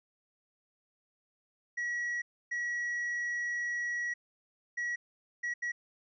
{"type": "tone bursts at uneven times", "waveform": "triangle", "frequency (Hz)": 1921, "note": "B6", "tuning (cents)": -48, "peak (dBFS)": -30, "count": 5, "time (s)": [[1.77, 2.22], [2.51, 4.14], [4.77, 4.96], [5.43, 5.54], [5.62, 5.72]], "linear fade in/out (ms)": 10, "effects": ["resampled to 16000 Hz"]}